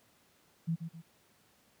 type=tone with echo; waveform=sine; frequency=164.81 Hz; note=E3; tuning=in tune; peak=-28 dBFS; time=0.67-0.76 s; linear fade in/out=20 ms; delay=130 ms; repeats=2; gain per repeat=-8 dB; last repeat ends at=1.02 s; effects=pink hiss -67 dBFS RMS until 1.8 s + high-pass 100 Hz 12 dB/octave